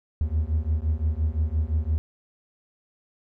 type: beating tone pair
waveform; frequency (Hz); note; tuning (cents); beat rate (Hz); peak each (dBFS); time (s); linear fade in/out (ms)
triangle; 75 / 80.8; D2 / E2; +37 / -34; 5.8; -23; 0.21-1.98; 0
effects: none